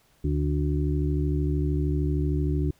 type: harmonic tone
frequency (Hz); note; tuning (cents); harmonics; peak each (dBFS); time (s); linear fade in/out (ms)
73.1; D2; -7; 1 / 2 / 4 / 5; -25 / -27 / -30 / -33; 0.24-2.71; 5
effects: pink hiss -63 dBFS RMS until 2.79 s